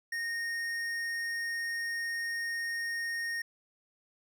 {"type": "tone with tanh clipping", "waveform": "triangle", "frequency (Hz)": 1851, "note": "A#6", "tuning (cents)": -13, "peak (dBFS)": -34, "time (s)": [0.12, 3.42], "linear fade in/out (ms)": 5, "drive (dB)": 17, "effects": []}